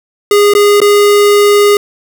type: tone with dropouts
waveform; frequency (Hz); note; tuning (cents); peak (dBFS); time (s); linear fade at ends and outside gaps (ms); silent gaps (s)
square; 410.5; G#4; -20; -5; 0.31-1.77; 2; 0.537-0.55 / 0.803-0.816
effects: none